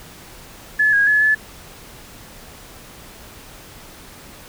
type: tone with pitch steps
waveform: sine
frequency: 1718 / 1642 / 1708 / 1728 Hz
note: A6 / G#6 / G#6 / A6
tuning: -42 / -20 / +48 / -32 cents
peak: -12 dBFS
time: 0.79-1.35 s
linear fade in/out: 10 ms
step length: 140 ms
effects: pink hiss -41 dBFS RMS until 4.48 s